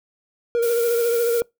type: tone with vibrato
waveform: triangle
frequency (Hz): 469.4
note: A#4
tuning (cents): +12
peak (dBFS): -15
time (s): 0.55-1.42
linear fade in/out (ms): 0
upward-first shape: sine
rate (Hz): 14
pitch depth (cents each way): 32
type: noise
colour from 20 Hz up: blue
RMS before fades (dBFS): -31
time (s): 0.62-1.41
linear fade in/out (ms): 10
effects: noise-tail reverb RT60 0.2 s tail -25 dB re dry